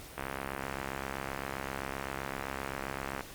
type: click train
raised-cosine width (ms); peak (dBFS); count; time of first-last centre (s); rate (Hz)
0.5; -20; 206; 0.18-3.208; 67.7
effects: pink hiss -48 dBFS RMS until 3.34 s + Opus 48 kbps